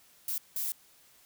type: noise bursts at uneven times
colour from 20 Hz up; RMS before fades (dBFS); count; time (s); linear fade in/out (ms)
violet; -33; 2; 0.28-0.38 / 0.56-0.72; 2
effects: white hiss -61 dBFS RMS until 1.25 s